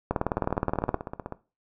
two click trains, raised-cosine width 1 ms, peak -10 / -19 dBFS, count 17 / 16, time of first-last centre 0.11-0.943 / 0.38-1.323 s, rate 19.2 / 15.9 Hz, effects noise-tail reverb RT60 0.3 s tail -17 dB re dry

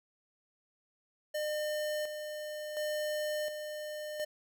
square tone with tremolo, 605 Hz, D#5, 49 cents flat, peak -33 dBFS, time 1.34-4.25 s, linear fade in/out 10 ms, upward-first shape square, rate 0.7 Hz, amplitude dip 50%, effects none

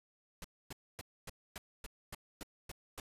pink noise bursts, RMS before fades -45 dBFS, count 10, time 0.42-3 s, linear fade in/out 2 ms, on 24 ms, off 260 ms, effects resampled to 32000 Hz

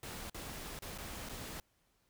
pink noise with dropouts, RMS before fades -45 dBFS, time 0.03-1.6 s, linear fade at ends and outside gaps 1 ms, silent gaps 0.298-0.345 / 0.79-0.822 / 0.978-0.984 / 1.289-1.294 s, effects pink hiss -75 dBFS RMS until 2.09 s

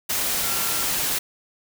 sine tone in noise, 1369 Hz, F6, 35 cents flat, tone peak -35 dBFS, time 0.43-0.84 s, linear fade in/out 10 ms, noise white, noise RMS -24 dBFS, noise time 0.09-1.19 s, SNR -14 dB, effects none

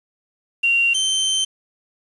sine / sawtooth tone pair in turn, 2760 / 3107 Hz, F7 / G7, -21 / -16 cents, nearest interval major second, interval 205 cents, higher second, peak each -14 dBFS, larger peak neither, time 0.63-0.94 / 0.94-1.45 s, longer second, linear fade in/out 10 ms, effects resampled to 24000 Hz + 7-bit

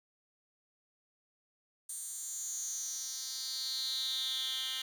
10% pulse tone with high-pass filter sweep, 261.6 Hz, C4, in tune, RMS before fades -38 dBFS, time 1.89-4.82 s, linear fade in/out 5 ms, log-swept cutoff 8500 to 2900 Hz, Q 5.9, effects none

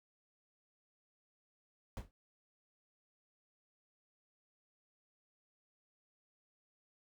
brown noise with exponential decay, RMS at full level -36 dBFS, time 1.97-2.11 s, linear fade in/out 0 ms, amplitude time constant 29 ms, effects none

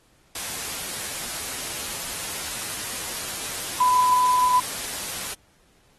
sine tone in noise, 1000 Hz, B5, 21 cents sharp, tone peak -16 dBFS, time 3.8-4.6 s, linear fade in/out 5 ms, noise white, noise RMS -31 dBFS, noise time 0.35-5.34 s, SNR +12 dB, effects pink hiss -61 dBFS RMS until 5.98 s + AAC 32 kbps

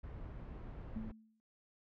brown noise, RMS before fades -47 dBFS, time 0.03-1.12 s, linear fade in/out 10 ms
sine tone with exponential decay, 220 Hz, A3, in tune, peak -37 dBFS, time 0.96-1.4 s, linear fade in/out 0 ms, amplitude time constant 95 ms
effects low-pass 2000 Hz 12 dB/octave

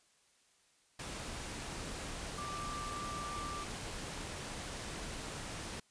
sine tone in noise, 1178 Hz, D6, 5 cents sharp, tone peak -41 dBFS, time 2.38-3.64 s, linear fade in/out 5 ms, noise pink, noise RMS -43 dBFS, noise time 0.99-5.8 s, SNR -1 dB, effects white hiss -70 dBFS RMS until 5.9 s + resampled to 22050 Hz

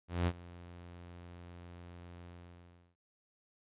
sawtooth tone with ADSR envelope, 87.31 Hz, F2, in tune, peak -24 dBFS, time 0.08-2.96 s, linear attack 190 ms, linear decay 53 ms, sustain -21 dB, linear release 700 ms, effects resampled to 8000 Hz

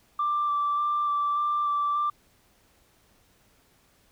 sine tone with vibrato, 1174 Hz, D6, 1 cent flat, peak -22 dBFS, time 0.19-2.1 s, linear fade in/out 5 ms, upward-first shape square, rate 1.7 Hz, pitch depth 11 cents each way, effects tanh soft clip ceiling -19 dBFS + pink hiss -63 dBFS RMS until 4.11 s

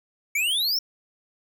square exponential sweep, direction up, 2217 to 5588 Hz, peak -22 dBFS, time 0.35-0.79 s, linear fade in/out 5 ms, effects none

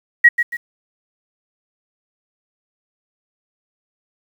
sine tone with echo, 1906 Hz, A#6, 38 cents sharp, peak -4 dBFS, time 0.24-0.29 s, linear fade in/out 10 ms, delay 140 ms, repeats 2, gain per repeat -9 dB, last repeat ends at 0.57 s, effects 7-bit

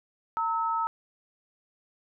sine tone pair together, 913.1 / 1295 Hz, A#5 / E6, -36 / -31 cents, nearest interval tritone, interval 605 cents, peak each -28 dBFS, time 0.37-0.87 s, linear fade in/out 0 ms, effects none

